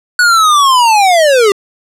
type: linear sweep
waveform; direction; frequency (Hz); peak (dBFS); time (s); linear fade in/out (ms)
square; down; 1480 to 385.6; -6; 0.19-1.52; 2
effects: low-pass 10000 Hz 12 dB/octave